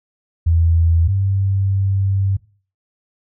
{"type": "tone pair in turn", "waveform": "sine", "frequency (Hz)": [83.1, 97.43], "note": ["E2", "G2"], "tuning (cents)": [15, -10], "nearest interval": "minor third", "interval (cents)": 275, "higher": "second", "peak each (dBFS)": [-11, -14], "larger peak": "first", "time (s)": [[0.46, 1.08], [1.08, 2.37]], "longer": "second", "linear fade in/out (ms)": 10, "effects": ["noise-tail reverb RT60 0.4 s tail -20 dB re dry"]}